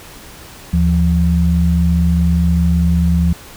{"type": "tone pair together", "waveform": "sine", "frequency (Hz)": [76.44, 171.6], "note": ["D#2", "F3"], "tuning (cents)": [-30, -30], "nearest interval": "octave + major second", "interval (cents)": 1400, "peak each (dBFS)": -13, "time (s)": [0.73, 3.33], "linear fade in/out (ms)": 5, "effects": ["pink hiss -37 dBFS RMS until 3.56 s"]}